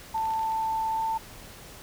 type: tone with pitch glide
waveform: sine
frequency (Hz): 887 to 892.7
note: A5 to A5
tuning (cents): +14 to +25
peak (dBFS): -25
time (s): 0.14-1.18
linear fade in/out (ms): 10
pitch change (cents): +11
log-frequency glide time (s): 0.94-1.02
type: clicks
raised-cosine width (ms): 0.2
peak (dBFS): -28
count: 7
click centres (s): 0.179 / 0.255 / 0.306 / 0.337 / 0.393 / 0.432 / 0.52
effects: pink hiss -46 dBFS RMS until 1.82 s